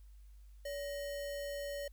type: tone with sample-and-hold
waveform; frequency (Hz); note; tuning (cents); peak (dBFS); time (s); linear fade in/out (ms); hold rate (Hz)
sine; 570; C#5; +48; -38; 0.65-1.88; 5; 2450
effects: added 50 Hz sine -53 dBFS peak until 1.92 s + white hiss -75 dBFS RMS until 1.92 s